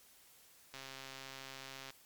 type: click train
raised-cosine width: 0.2 ms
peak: -30 dBFS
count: 157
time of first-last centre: 0.74-1.904 s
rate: 134 Hz
effects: white hiss -63 dBFS RMS until 2.05 s + MP3 96 kbps